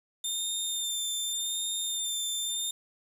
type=tone with vibrato; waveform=20% pulse; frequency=3609 Hz; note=A7; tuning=43 cents sharp; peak=-24 dBFS; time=0.24-2.71 s; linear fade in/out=5 ms; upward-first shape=sine; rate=0.86 Hz; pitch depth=21 cents each way; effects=9-bit